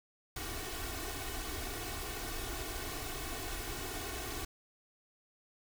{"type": "noise with comb filter", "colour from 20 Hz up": "pink", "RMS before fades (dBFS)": -40, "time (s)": [0.36, 4.45], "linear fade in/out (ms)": 5, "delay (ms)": 2.7, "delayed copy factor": 0.85, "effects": []}